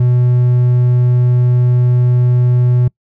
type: tone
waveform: triangle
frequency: 123.47 Hz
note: B2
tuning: in tune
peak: -6 dBFS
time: 0-2.88 s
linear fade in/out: 5 ms
effects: noise-tail reverb RT60 0.1 s tail -25 dB re dry